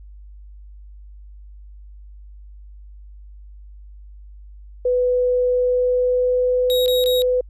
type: tone with pitch glide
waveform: sine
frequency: 497.5 to 501.5 Hz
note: B4 to B4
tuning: +13 to +26 cents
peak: -15 dBFS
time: 4.85-7.41 s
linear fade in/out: 5 ms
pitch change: +13 cents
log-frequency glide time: 5.52-6.79 s
type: tone bursts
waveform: 45% pulse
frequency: 3794 Hz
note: A#7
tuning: 30 cents sharp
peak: -22 dBFS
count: 3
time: 6.7-7.22 s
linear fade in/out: 0 ms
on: 160 ms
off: 20 ms
effects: added 50 Hz sine -38 dBFS peak until 7.49 s + resampled to 32000 Hz